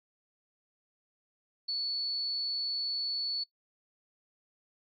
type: tone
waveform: sine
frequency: 4435 Hz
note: C#8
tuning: in tune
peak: -30 dBFS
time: 1.68-3.44 s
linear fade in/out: 10 ms
effects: noise-tail reverb RT60 0.1 s tail -21 dB re dry + AAC 32 kbps